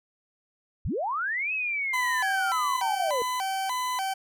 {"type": "linear two-way sweep", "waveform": "sine", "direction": "up then down", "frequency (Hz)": [33.61, 2600, 457.5], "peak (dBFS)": -26, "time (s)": [0.85, 3.22], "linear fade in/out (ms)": 0, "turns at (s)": 1.53}
{"type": "tone with vibrato", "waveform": "40% pulse", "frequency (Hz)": 880, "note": "A5", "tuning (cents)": 0, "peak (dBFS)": -26, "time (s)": [1.93, 4.14], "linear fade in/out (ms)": 10, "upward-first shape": "square", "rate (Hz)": 1.7, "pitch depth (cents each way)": 230}
{"effects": []}